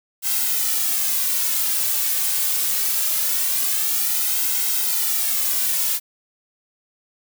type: noise with flanger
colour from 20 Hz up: blue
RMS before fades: -21 dBFS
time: 0.22-6 s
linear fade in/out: 50 ms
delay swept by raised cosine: 1.7 to 3 ms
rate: 0.23 Hz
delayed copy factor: -0.75
effects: none